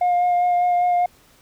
sine tone with vibrato, 711 Hz, F5, 31 cents sharp, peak -13 dBFS, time 0.01-1.06 s, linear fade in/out 5 ms, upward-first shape sine, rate 5 Hz, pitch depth 14 cents each way, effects tanh soft clip ceiling -14 dBFS + pink hiss -54 dBFS RMS until 1.41 s

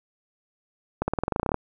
accelerating click train, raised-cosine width 1 ms, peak -10 dBFS, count 14, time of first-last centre 1.02-1.543 s, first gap 60 ms, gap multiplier 0.93, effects none

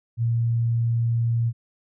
sine tone, 116.54 Hz, A#2, in tune, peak -19 dBFS, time 0.17-1.53 s, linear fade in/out 50 ms, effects none

